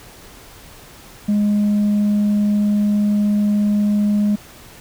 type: tone with tanh clipping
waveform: sine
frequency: 207.2 Hz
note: G#3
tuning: 4 cents flat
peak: -14 dBFS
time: 1.28-4.36 s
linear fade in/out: 10 ms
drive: 1 dB
effects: pink hiss -42 dBFS RMS until 4.8 s